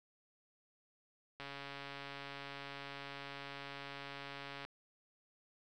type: click train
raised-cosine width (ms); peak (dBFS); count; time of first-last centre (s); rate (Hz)
0.3; -30; 456; 1.4-4.65; 140
effects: none